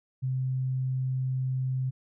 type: tone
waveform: sine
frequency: 130 Hz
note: C3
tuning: 11 cents flat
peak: -26 dBFS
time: 0.22-1.91 s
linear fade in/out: 20 ms
effects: none